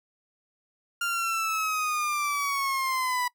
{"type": "linear sweep", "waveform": "30% pulse", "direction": "down", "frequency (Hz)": [1400, 980], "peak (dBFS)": -23, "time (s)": [1.01, 3.28], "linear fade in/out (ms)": 5, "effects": ["noise-tail reverb RT60 0.1 s tail -22 dB re dry"]}